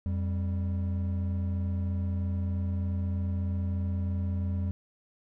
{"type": "tone pair together", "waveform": "triangle", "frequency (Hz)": [87.31, 196], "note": ["F2", "G3"], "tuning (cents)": [0, 0], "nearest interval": "octave + major second", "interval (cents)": 1400, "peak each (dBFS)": [-26, -33], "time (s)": [0.06, 4.71], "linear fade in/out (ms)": 0, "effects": []}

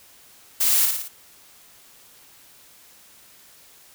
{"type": "noise with echo", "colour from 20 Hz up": "blue", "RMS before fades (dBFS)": -20, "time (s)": [0.6, 0.86], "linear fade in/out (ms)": 10, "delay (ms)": 56, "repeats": 4, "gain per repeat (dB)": -4, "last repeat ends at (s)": 1.084, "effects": ["white hiss -51 dBFS RMS until 3.94 s"]}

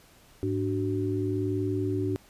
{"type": "tone cluster", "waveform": "sine", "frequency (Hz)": [104.4, 293, 373.9], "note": ["G#2", "D4", "F#4"], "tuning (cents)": [10, -4, 18], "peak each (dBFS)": -30, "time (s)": [0.43, 2.16], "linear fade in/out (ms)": 0, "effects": ["pink hiss -57 dBFS RMS until 2.29 s", "resampled to 32000 Hz"]}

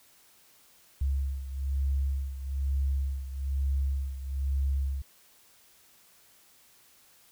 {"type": "beating tone pair", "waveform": "sine", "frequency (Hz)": [68, 69.1], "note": ["C#2", "C#2"], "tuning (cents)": [-33, -5], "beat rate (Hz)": 1.1, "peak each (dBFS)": [-28, -33], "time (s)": [1.01, 5.02], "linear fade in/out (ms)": 5, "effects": ["white hiss -60 dBFS RMS until 7.31 s"]}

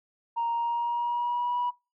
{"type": "tone with pitch glide", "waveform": "sine", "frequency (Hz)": [933, 974.3], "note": ["A#5", "B5"], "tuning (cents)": [1, -24], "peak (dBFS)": -24, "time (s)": [0.36, 1.71], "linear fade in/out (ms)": 20, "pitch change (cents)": 75, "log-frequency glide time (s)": [0.5, 1.57], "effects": ["noise-tail reverb RT60 0.3 s tail -26 dB re dry", "tanh soft clip ceiling -22 dBFS"]}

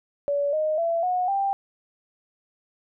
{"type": "tone with pitch steps", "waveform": "sine", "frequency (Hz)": [571, 619.1, 671.2, 727.8, 789.1], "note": ["D5", "D#5", "E5", "F#5", "G5"], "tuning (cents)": [-49, -9, 31, -29, 11], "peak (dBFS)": -21, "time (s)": [0.28, 1.53], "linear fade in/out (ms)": 0, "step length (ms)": 250, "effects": []}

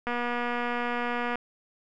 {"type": "click train", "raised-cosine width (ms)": 0.5, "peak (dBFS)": -16, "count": 311, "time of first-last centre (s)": [0.07, 1.356], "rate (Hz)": 241, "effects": []}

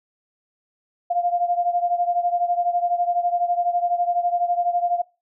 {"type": "beating tone pair", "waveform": "sine", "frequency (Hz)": [698.5, 710.5], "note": ["F5", "F5"], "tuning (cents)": [0, 30], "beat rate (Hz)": 12, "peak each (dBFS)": [-20, -24], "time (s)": [1.1, 5.02], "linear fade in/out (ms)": 10, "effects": ["noise-tail reverb RT60 0.3 s tail -24 dB re dry"]}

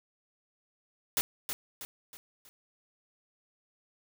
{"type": "noise with echo", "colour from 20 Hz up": "white", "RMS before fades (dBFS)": -28, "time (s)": [1.17, 1.21], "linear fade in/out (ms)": 0, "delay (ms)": 320, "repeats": 4, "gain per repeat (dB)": -7, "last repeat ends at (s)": 2.49, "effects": []}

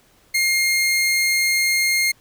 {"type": "tone", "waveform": "sawtooth", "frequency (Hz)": 2128, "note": "C7", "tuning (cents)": 29, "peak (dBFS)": -13, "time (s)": [0.34, 2.12], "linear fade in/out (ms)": 10, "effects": ["pink hiss -56 dBFS RMS until 2.2 s"]}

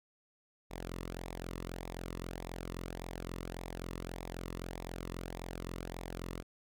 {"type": "tone with flanger", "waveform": "sawtooth", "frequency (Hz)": 43.77, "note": "F1", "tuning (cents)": 5, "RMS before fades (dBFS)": -43, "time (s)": [0.7, 6.43], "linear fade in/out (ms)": 20, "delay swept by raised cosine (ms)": [0.66, 1.31], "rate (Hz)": 1.7, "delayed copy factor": -0.6, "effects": []}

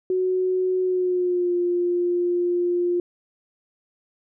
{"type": "tone with pitch glide", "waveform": "sine", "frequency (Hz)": [370, 351.9], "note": ["F#4", "F4"], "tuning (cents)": [0, 13], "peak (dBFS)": -19, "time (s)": [0.1, 3], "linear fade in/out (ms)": 2, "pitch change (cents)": -87, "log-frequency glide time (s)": [0.82, 1.54], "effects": []}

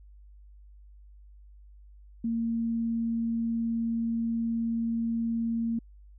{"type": "tone", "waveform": "sine", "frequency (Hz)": 229.7, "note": "A#3", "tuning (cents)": -25, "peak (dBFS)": -26, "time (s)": [2.24, 5.79], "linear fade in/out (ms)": 5, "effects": ["added 50 Hz sine -49 dBFS peak until 6.18 s"]}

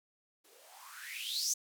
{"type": "noise with band-pass filter sweep", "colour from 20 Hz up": "violet", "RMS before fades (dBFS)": -40, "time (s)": [0.44, 1.54], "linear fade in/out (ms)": 10, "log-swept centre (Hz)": [340, 6600], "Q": 9.4, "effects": []}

